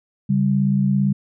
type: tone pair together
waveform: sine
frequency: 139.3 / 197 Hz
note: C#3 / G3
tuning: +9 / +9 cents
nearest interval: tritone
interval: 600 cents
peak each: -19 / -17 dBFS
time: 0.29-1.13 s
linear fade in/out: 10 ms
effects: none